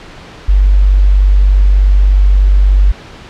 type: tone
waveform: sine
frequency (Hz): 48.33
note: G1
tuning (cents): -24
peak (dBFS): -4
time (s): 0.48-2.92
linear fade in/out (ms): 10
effects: pink hiss -33 dBFS RMS until 3.29 s + low-pass 4000 Hz 12 dB/octave